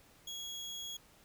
30% pulse tone, 3322 Hz, G#7, in tune, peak -38 dBFS, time 0.27-0.97 s, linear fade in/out 5 ms, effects pink hiss -63 dBFS RMS until 1.24 s

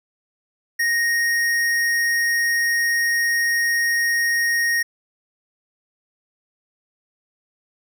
sine tone with tanh clipping, 1864.7 Hz, A#6, in tune, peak -19 dBFS, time 0.79-4.83 s, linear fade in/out 10 ms, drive 18 dB, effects none

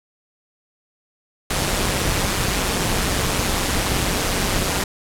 pink noise with amplitude modulation, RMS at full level -18 dBFS, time 1.5-4.84 s, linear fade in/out 5 ms, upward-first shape sine, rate 190 Hz, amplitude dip 60%, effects low-pass 12000 Hz 12 dB/octave

